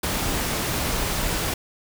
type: noise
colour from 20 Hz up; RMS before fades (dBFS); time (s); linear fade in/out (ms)
pink; -25; 0.03-1.54; 5
effects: none